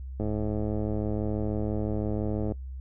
click train, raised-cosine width 2 ms, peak -18 dBFS, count 247, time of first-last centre 0.2-2.521 s, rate 106 Hz, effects noise-tail reverb RT60 0.1 s tail -21 dB re dry + added 65 Hz sine -35 dBFS peak until 2.8 s

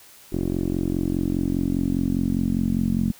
10% pulse tone with low-pass filter sweep, 44.96 Hz, F#1, 49 cents flat, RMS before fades -23 dBFS, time 0.32-3.12 s, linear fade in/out 10 ms, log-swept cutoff 370 to 220 Hz, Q 4.2, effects white hiss -49 dBFS RMS until 3.19 s

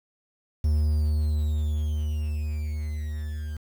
triangle tone with level ramp, 75.8 Hz, D#2, 45 cents flat, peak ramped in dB -17 to -28 dBFS, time 0.64-3.57 s, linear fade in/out 5 ms, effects 8-bit

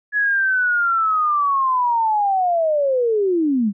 sine linear sweep, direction down, 1697 to 190.1 Hz, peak -15 dBFS, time 0.12-3.73 s, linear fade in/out 50 ms, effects none

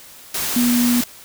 sine tone in noise, 242.1 Hz, B3, 34 cents flat, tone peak -14 dBFS, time 0.56-1.01 s, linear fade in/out 5 ms, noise white, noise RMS -23 dBFS, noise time 0.34-1.04 s, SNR +6 dB, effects white hiss -42 dBFS RMS until 1.24 s

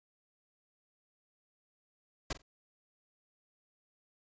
pink noise with echo, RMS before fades -35 dBFS, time 2.3-2.33 s, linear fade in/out 5 ms, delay 45 ms, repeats 2, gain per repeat -15 dB, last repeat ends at 2.42 s, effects resampled to 16000 Hz

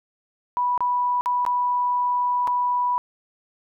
sine tone with dropouts, 983 Hz, B5, 8 cents flat, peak -19 dBFS, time 0.57-2.98 s, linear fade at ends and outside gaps 0 ms, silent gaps 0.777-0.806 / 1.21-1.259 / 1.451-1.464 / 2.473-2.478 s, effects none

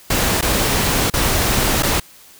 pink noise with dropouts, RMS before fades -17 dBFS, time 0.1-2 s, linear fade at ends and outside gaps 5 ms, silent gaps 0.412-0.424 / 1.101-1.137 / 1.825-1.831 s, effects white hiss -45 dBFS RMS until 2.39 s

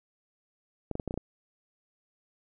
clicks, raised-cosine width 2 ms, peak -19 dBFS, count 7, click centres 0.913 / 0.954 / 0.998 / 1.077 / 1.109 / 1.141 / 1.176 s, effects none

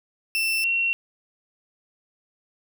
35% pulse / sine tone pair in turn, 2679 / 2729 Hz, E7 / F7, +27 / -41 cents, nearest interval unison, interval 32 cents, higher second, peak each -20 dBFS, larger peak neither, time 0.35-0.64 / 0.64-0.93 s, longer neither, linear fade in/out 0 ms, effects none

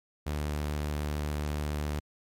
sawtooth tone, 74.4 Hz, D2, 23 cents sharp, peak -26 dBFS, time 0.26-2 s, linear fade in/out 10 ms, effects MP3 64 kbps

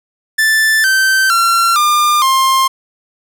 45% pulse tone with pitch steps, 1760 / 1550 / 1365 / 1202.1 / 1058.7 Hz, A6 / G6 / F6 / D6 / C6, 0 / -20 / -40 / +40 / +20 cents, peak -9 dBFS, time 0.38-2.68 s, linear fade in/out 10 ms, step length 460 ms, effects none

